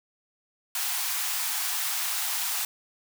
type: high-pass noise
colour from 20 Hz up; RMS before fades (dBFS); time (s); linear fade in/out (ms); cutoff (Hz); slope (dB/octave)
white; -29; 0.75-2.65; 2; 700; 96
effects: none